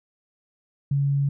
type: tone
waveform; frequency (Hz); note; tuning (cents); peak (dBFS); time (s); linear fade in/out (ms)
sine; 140.3; C#3; +21; -19; 0.91-1.29; 5
effects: none